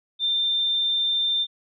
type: tone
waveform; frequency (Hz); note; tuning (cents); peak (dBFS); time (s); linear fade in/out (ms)
sine; 3587; A7; +33; -20; 0.19-1.47; 50
effects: none